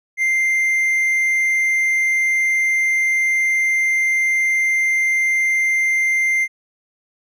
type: tone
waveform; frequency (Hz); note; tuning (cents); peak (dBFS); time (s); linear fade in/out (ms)
triangle; 2093; C7; 0; -13; 0.17-6.48; 50
effects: none